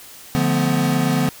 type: chord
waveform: square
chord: B half-diminished seventh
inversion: first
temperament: equal with one note detuned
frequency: 146.83 / 174.61 / 220 / 250.7 Hz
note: D3 / F3 / A3 / B3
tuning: 0 / 0 / 0 / +26 cents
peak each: -22 / -23 / -26 / -21 dBFS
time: 0.35-1.29 s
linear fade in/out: 0 ms
effects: white hiss -41 dBFS RMS until 1.4 s